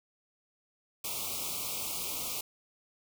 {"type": "band-stop noise", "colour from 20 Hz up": "white", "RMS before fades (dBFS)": -36, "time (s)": [1.04, 2.41], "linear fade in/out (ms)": 5, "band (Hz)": [1300, 2200], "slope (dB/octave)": 96, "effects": []}